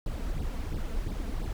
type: noise with flanger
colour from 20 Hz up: brown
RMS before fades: -32 dBFS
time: 0.06-1.53 s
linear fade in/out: 2 ms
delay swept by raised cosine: 0.21 to 4.51 ms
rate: 2.9 Hz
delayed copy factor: +0.8
effects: none